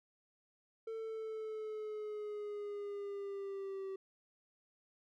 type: linear sweep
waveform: triangle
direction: down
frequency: 448.7 to 384.3 Hz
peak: -38 dBFS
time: 0.87-3.96 s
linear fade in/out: 5 ms
effects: none